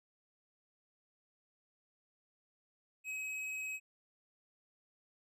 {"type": "tone with hard clipping", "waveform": "sine", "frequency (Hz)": 2547, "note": "D#7", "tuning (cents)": 40, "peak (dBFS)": -40, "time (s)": [3.04, 3.8], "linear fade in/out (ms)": 50, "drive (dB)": 8, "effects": []}